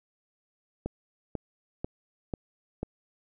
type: click train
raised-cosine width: 2 ms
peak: -18 dBFS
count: 5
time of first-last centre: 0.86-2.83 s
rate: 2.03 Hz
effects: none